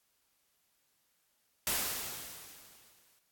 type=noise with exponential decay; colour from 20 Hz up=white; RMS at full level=-30 dBFS; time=1.67-3.19 s; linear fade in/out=0 ms; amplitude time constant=330 ms; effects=white hiss -75 dBFS RMS until 3.31 s + AAC 64 kbps